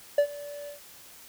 triangle tone with ADSR envelope, 579 Hz, D5, 25 cents flat, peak -14 dBFS, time 0.18-0.8 s, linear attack 4 ms, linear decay 81 ms, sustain -21 dB, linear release 120 ms, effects white hiss -50 dBFS RMS until 1.28 s

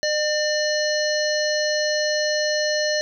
harmonic tone with a mistuned harmonic, 600 Hz, D5, 37 cents sharp, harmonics 1 / 3 / 5 / 7 / 9 / 10, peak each -22 / -26 / -36 / -26 / -34 / -31 dBFS, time 0.03-3.01 s, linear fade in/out 0 ms, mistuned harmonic 5, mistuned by -28 cents, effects none

